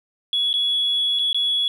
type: tone with dropouts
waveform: sine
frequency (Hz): 3374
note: G#7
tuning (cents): +27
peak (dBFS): -17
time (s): 0.33-1.68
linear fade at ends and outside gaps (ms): 1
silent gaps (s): 0.53-0.539 / 1.189-1.193 / 1.33-1.345
effects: tanh soft clip ceiling -13 dBFS + 9-bit